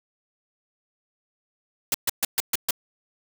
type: noise bursts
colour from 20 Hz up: white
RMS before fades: -22 dBFS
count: 6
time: 1.92-2.708 s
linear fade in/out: 2 ms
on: 23 ms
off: 130 ms
effects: none